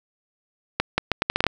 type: accelerating click train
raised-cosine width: 0.3 ms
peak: -3 dBFS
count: 9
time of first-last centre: 0.8-1.467 s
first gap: 180 ms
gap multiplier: 0.76
effects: none